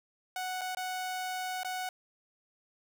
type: tone with dropouts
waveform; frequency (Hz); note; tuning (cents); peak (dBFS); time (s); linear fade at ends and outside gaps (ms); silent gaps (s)
sawtooth; 740; F#5; 0; -30; 0.36-1.89; 2; 0.611-0.615 / 0.749-0.77 / 1.633-1.647
effects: none